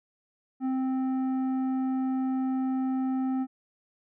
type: tone with tanh clipping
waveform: sine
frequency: 261.4 Hz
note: C4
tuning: 1 cent flat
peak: -27 dBFS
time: 0.6-3.47 s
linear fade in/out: 50 ms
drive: 9 dB
effects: none